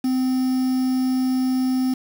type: tone with quantisation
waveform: triangle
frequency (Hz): 257.7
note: C4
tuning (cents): -26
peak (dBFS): -16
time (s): 0.04-1.94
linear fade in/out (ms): 5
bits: 6
effects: none